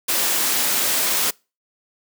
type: noise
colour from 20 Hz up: white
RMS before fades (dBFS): -20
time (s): 0.08-1.31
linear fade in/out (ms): 10
effects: noise-tail reverb RT60 0.3 s tail -26 dB re dry + high-pass 200 Hz 12 dB/octave